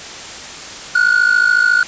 triangle ring-modulated tone, 1459 Hz, F#6, 25 cents flat, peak -5 dBFS, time 0.95-1.83 s, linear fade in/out 2 ms, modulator 27 Hz, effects white hiss -30 dBFS RMS until 1.87 s + resampled to 16000 Hz

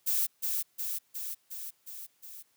violet noise with echo, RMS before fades -28 dBFS, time 0.06-0.27 s, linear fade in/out 20 ms, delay 360 ms, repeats 6, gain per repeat -3 dB, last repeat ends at 2.43 s, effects white hiss -70 dBFS RMS until 2.56 s + high-pass 80 Hz 12 dB/octave

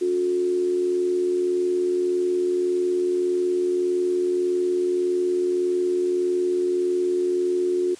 sine tone with amplitude modulation, 360 Hz, F#4, 47 cents flat, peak -17 dBFS, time 0.01-7.95 s, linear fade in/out 10 ms, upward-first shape sine, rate 81.7 Hz, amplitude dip 50%, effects white hiss -47 dBFS RMS until 7.99 s + resampled to 22050 Hz

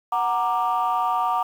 sine chord, Gb augmented, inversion none, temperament equal with one note detuned, 740 / 932.3 / 1182.1 Hz, Gb5 / Bb5 / D6, 0 / 0 / +11 cents, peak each -23 dBFS, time 0.12-1.43 s, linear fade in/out 5 ms, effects tanh soft clip ceiling -14 dBFS + 8-bit

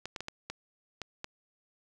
clicks, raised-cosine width 0.2 ms, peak -20 dBFS, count 7, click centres 0.056 / 0.162 / 0.206 / 0.284 / 0.5 / 1.017 / 1.244 s, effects none

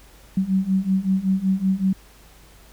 sine beating tone pair, 187.6 / 192.9 Hz, F#3 / G3, +24 / -28 cents, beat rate 5.3 Hz, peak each -22 / -20 dBFS, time 0.37-1.93 s, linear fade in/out 5 ms, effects added 50 Hz sine -49 dBFS peak until 2.72 s + pink hiss -51 dBFS RMS until 2.72 s

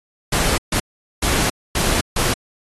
pink noise bursts at uneven times, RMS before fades -19 dBFS, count 5, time 0.32-0.58 / 0.72-0.8 / 1.22-1.5 / 1.75-2.01 / 2.16-2.34 s, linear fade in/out 5 ms, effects AAC 32 kbps

